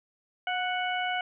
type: harmonic tone with a mistuned harmonic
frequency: 740 Hz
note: F#5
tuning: in tune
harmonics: 1 / 2 / 3 / 4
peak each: -30 / -33 / -35 / -36 dBFS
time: 0.47-1.21 s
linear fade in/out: 2 ms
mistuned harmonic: 1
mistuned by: -30 cents
effects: none